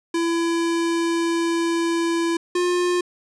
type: tone pair in turn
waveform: square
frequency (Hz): 335.5 / 355.4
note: E4 / F4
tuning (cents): +31 / +30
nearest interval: minor second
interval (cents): 99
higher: second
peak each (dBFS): -20 / -19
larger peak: second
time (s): 0.14-2.37 / 2.55-3.01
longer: first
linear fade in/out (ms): 5
effects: resampled to 22050 Hz + 9-bit